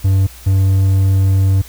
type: tone pair in turn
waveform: triangle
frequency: 96.2 / 96.2 Hz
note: G2 / G2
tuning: -32 / -32 cents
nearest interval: unison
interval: 0 cents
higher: neither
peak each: -7 dBFS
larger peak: neither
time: 0.04-0.27 / 0.46-1.62 s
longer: second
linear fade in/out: 10 ms
effects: added 60 Hz sine -37 dBFS peak until 1.68 s + white hiss -39 dBFS RMS until 1.68 s